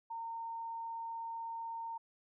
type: tone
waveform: sine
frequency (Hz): 916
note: A#5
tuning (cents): -31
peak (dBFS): -39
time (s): 0.1-1.98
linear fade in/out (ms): 10
effects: none